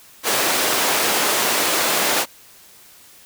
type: high-pass noise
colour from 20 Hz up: pink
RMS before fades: -19 dBFS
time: 0.23-2.26 s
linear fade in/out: 50 ms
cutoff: 420 Hz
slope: 12 dB/octave
effects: white hiss -47 dBFS RMS until 3.25 s